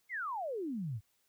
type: exponential sweep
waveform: sine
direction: down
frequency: 2217 to 96.4 Hz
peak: -35 dBFS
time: 0.09-1.01 s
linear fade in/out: 50 ms
effects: white hiss -75 dBFS RMS until 1.28 s